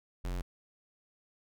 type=tone; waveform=square; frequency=44.58 Hz; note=F1; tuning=36 cents sharp; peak=-34 dBFS; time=0.24-0.42 s; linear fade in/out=10 ms; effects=none